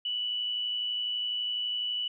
sine tone with amplitude modulation, 2960 Hz, F#7, in tune, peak -27 dBFS, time 0.05-2.08 s, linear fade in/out 5 ms, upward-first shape sine, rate 112 Hz, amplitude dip 40%, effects none

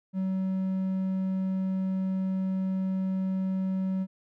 triangle tone, 189.2 Hz, F#3, 39 cents sharp, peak -24 dBFS, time 0.13-4.07 s, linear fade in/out 50 ms, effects none

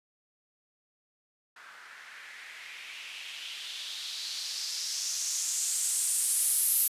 violet noise with low-pass filter sweep, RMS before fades -33 dBFS, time 1.56-6.88 s, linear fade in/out 5 ms, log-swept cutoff 1400 to 12000 Hz, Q 2.9, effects resampled to 32000 Hz

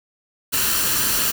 white noise with comb filter, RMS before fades -20 dBFS, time 0.52-1.32 s, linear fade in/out 20 ms, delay 0.69 ms, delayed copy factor +0.5, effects none

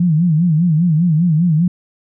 sine tone with vibrato, 164.81 Hz, E3, in tune, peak -10 dBFS, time 0-1.68 s, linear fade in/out 5 ms, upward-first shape sine, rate 5 Hz, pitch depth 150 cents each way, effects none

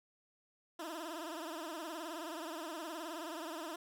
15% pulse tone with vibrato, 324.6 Hz, E4, 27 cents flat, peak -35 dBFS, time 0.79-3.76 s, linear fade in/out 5 ms, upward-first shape triangle, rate 19 Hz, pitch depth 150 cents each way, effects none

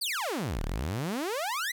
sawtooth exponential two-way sweep, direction down then up, 4978 to 32.7 to 2069 Hz, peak -26 dBFS, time 0.01-1.72 s, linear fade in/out 10 ms, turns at 0.63 s, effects 10-bit

